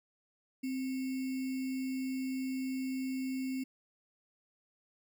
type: tone with sample-and-hold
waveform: sine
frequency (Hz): 261.6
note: C4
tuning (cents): 0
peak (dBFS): -33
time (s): 0.63-3.64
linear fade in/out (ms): 10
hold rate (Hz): 2450
effects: none